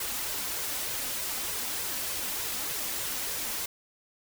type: noise with flanger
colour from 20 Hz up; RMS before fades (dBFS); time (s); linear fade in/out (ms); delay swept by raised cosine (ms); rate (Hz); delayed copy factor
white; -33; 0-3.66; 5; 1.9 to 4; 3.3; +0.5
effects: none